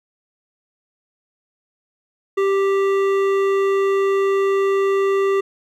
sine tone with hard clipping, 392 Hz, G4, in tune, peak -17 dBFS, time 2.37-5.41 s, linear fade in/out 10 ms, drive 12 dB, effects none

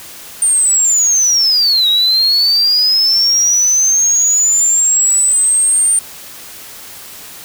sine linear two-way sweep, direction down then up, 8900 to 3793 to 8900 Hz, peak -7 dBFS, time 0.42-5.99 s, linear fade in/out 2 ms, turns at 1.88 s, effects tanh soft clip ceiling -6 dBFS + white hiss -33 dBFS RMS until 7.44 s

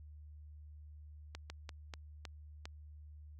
slowing click train, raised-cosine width 0.2 ms, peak -27 dBFS, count 6, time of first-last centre 1.35-2.655 s, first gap 150 ms, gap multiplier 1.28, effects added 75 Hz sine -50 dBFS peak until 3.39 s + MP3 96 kbps

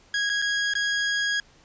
sawtooth tone with dropouts, 1649 Hz, G#6, 13 cents flat, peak -19 dBFS, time 0.14-1.4 s, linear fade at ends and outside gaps 2 ms, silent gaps 0.294-0.298 / 0.418-0.422 / 0.737-0.752 s, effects pink hiss -56 dBFS RMS until 1.64 s + resampled to 16000 Hz

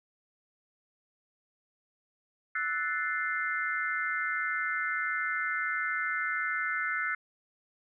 sine chord, F# half-diminished seventh, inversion third, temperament equal, 1318.5 / 1480 / 1760 / 2093 Hz, E6 / F#6 / A6 / C7, 0 / 0 / 0 / 0 cents, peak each -36 / -33 / -35 / -34 dBFS, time 2.55-7.15 s, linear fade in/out 5 ms, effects none

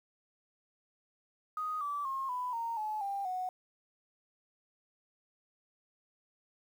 sine tone with pitch steps, 1247 / 1156.8 / 1073.1 / 995.5 / 923.5 / 856.7 / 794.7 / 737.2 Hz, D#6 / D6 / C6 / B5 / A#5 / A5 / G5 / F#5, +3 / -27 / +43 / +14 / -16 / -46 / +23 / -7 cents, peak -33 dBFS, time 1.57-3.49 s, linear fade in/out 2 ms, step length 240 ms, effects 10-bit

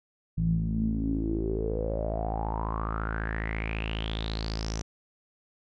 sawtooth tone with low-pass filter sweep, 54.6 Hz, A1, 13 cents flat, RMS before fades -30 dBFS, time 0.37-4.82 s, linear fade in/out 10 ms, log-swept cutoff 150 to 6100 Hz, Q 9, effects none

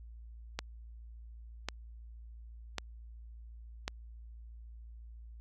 click train, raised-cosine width 0.2 ms, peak -17 dBFS, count 4, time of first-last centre 0.59-3.879 s, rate 0.912 Hz, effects added 57 Hz sine -47 dBFS peak until 5.4 s

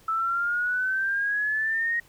sine exponential sweep, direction up, 1309 to 1883 Hz, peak -23 dBFS, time 0.08-2 s, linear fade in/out 5 ms, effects pink hiss -57 dBFS RMS until 2.08 s

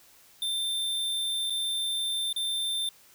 square tone with dropouts, 3577 Hz, A7, 28 cents sharp, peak -28 dBFS, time 0.42-2.89 s, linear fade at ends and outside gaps 2 ms, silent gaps 1.499-1.504 / 2.328-2.362 s, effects white hiss -57 dBFS RMS until 3.14 s

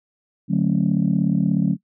sine chord, D major seventh, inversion none, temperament just, 146.83 / 183.54 / 220.2 / 275.3 Hz, D3 / F#3 / A3 / C#4, 0 / -14 / +2 / -12 cents, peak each -22 / -18 / -22 / -24 dBFS, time 0.48-1.77 s, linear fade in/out 50 ms, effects noise-tail reverb RT60 0.1 s tail -23 dB re dry + tanh soft clip ceiling -8 dBFS

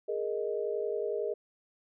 sine chord, Ab suspended second, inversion none, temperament equal, 415.3 / 466.2 / 622.3 Hz, Ab4 / Bb4 / Eb5, 0 / 0 / 0 cents, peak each -33 / -34 / -37 dBFS, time 0.08-1.34 s, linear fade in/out 10 ms, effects none

